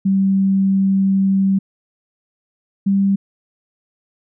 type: tone pair in turn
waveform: sine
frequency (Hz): 193.7 / 196.63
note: G3 / G3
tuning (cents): -20 / +6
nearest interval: unison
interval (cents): 26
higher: second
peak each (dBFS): -12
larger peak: neither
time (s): 0.05-1.59 / 2.86-3.16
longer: first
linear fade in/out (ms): 10
effects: none